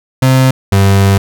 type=tone pair in turn; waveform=35% pulse; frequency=130.81 / 98.13 Hz; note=C3 / G2; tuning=0 / +2 cents; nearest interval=perfect fourth; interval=498 cents; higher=first; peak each=-4 dBFS; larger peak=neither; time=0.22-0.51 / 0.72-1.18 s; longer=second; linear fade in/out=5 ms; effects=none